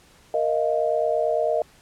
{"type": "chord", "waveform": "sine", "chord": "Bb suspended fourth", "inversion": "none", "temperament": "equal with one note detuned", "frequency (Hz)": [466.2, 622.3, 691.2], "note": ["Bb4", "Eb5", "F5"], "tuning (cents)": [0, 0, -18], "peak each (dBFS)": [-25, -22, -26], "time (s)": [0.34, 1.62], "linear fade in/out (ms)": 2, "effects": ["pink hiss -54 dBFS RMS until 1.81 s", "low-pass 11000 Hz 12 dB/octave"]}